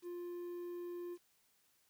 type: tone with quantisation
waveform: triangle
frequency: 350.4 Hz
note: F4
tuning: 6 cents sharp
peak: -40 dBFS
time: 0.02-1.18 s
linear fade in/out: 50 ms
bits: 11
effects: white hiss -74 dBFS RMS until 1.89 s